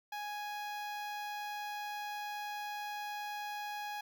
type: tone with notch filter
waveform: sawtooth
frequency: 830.6 Hz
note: G#5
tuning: in tune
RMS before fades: -41 dBFS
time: 0.12-4.01 s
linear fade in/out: 5 ms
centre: 8700 Hz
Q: 0.89
effects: none